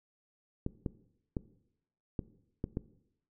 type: clicks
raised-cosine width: 3 ms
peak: -20 dBFS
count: 6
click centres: 0.664 / 0.862 / 1.368 / 2.192 / 2.641 / 2.771 s
effects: noise-tail reverb RT60 0.8 s tail -18 dB re dry